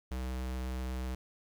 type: tone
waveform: square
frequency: 63.7 Hz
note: C2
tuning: 46 cents flat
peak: -35 dBFS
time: 0.11-1.15 s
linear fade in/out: 5 ms
effects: 11-bit